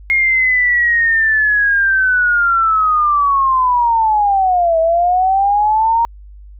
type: linear two-way sweep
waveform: sine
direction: down then up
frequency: 2148 to 645 to 936 Hz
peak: -10 dBFS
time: 0.1-6.05 s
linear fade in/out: 0 ms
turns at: 4.79 s
effects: added 50 Hz sine -34 dBFS peak until 6.59 s